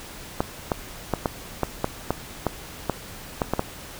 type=clicks; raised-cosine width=1 ms; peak=-7 dBFS; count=12; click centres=0.405 / 0.718 / 1.137 / 1.258 / 1.633 / 1.844 / 2.106 / 2.467 / 2.897 / 3.418 / 3.536 / 3.594 s; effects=pink hiss -40 dBFS RMS until 3.99 s